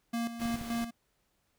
square tone with tremolo, 233.1 Hz, A#3, in tune, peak -31 dBFS, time 0.13-0.91 s, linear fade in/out 10 ms, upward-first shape square, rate 3.5 Hz, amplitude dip 65%
pink noise, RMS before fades -46 dBFS, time 0.39-0.85 s, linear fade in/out 10 ms
clicks, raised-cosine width 5 ms, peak -29 dBFS, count 3, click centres 0.457 / 0.543 / 0.613 s
effects pink hiss -75 dBFS RMS until 1.58 s

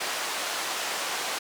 pink band-pass noise, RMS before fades -31 dBFS, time 0-1.39 s, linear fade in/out 10 ms, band 650 to 9100 Hz, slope 12 dB/octave, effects none

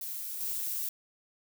violet noise with level steps, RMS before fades -38 / -34 dBFS, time 0.01-0.89 s, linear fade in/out 2 ms, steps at 0.4 s, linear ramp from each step 10 ms, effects none

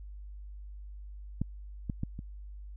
clicks, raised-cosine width 5 ms, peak -17 / -20 / -19 / -27 dBFS, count 4, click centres 1.416 / 1.898 / 2.034 / 2.191 s, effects added 50 Hz sine -42 dBFS peak until 2.76 s

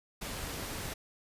pink noise, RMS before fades -39 dBFS, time 0.21-0.94 s, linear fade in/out 10 ms, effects resampled to 32000 Hz

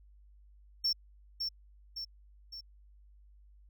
triangle tone with echo, 5430 Hz, F8, 50 cents flat, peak -26 dBFS, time 0.84-0.93 s, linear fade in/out 10 ms, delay 560 ms, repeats 3, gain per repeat -5 dB, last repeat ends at 2.61 s, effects added 50 Hz sine -56 dBFS peak until 3.69 s

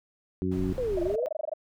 harmonic tone, 92.5 Hz, F#2, in tune, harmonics 1 / 2 / 3 / 4, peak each -33 / -30 / -31 / -32 dBFS, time 0.42-0.73 s, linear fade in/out 0 ms
brown noise, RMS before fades -37 dBFS, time 0.51-1.16 s, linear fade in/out 10 ms
sine exponential two-way sweep, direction down then up, 528 to 337.3 to 528 Hz, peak -26 dBFS, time 0.78-1.26 s, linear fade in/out 0 ms, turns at 1.02 s
sine tone bursts, 622.3 Hz, D#5, in tune, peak -27 dBFS, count 14, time 0.97-1.537 s, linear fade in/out 5 ms, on 21 ms, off 21 ms
effects none

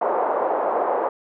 pink band-pass noise, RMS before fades -22 dBFS, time 0.01-1.09 s, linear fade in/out 5 ms, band 460 to 990 Hz, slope 24 dB/octave, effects none

